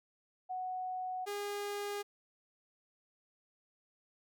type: tone pair in turn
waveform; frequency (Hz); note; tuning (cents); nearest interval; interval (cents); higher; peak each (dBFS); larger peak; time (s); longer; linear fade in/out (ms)
sine / sawtooth; 740 / 408.2; F#5 / G#4; 0 / -30; minor seventh; 1030; first; -36 / -33; second; 0.49-1.26 / 1.26-2.03; neither; 20
effects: none